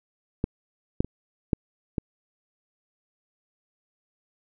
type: clicks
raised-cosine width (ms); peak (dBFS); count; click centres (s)
3; -11 / -7 / -21 / -8 / -13; 5; 0.441 / 1.005 / 1.046 / 1.532 / 1.982
effects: none